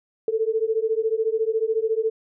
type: beating tone pair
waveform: sine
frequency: 437.3 / 451.3 Hz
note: A4 / A4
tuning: -11 / +44 cents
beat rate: 14 Hz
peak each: -23 dBFS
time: 0.28-2.1 s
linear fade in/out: 2 ms
effects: none